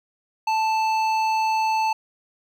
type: tone with hard clipping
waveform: sine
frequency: 880 Hz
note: A5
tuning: in tune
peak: -21 dBFS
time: 0.47-1.93 s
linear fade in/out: 5 ms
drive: 11 dB
effects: none